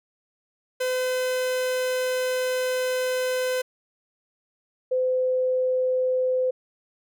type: tone pair in turn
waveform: 45% pulse / sine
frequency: 509 / 511 Hz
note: C5 / C5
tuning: -48 / -41 cents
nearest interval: unison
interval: 7 cents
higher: second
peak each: -23 / -20 dBFS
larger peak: second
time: 0.8-3.62 / 4.91-6.51 s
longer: first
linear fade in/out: 10 ms
effects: none